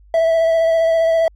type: tone with vibrato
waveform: triangle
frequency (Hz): 656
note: E5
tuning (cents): -9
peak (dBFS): -10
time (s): 0.14-1.28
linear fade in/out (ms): 2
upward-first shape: sine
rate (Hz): 15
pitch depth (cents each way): 18
effects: added 50 Hz sine -44 dBFS peak until 1.35 s + AAC 64 kbps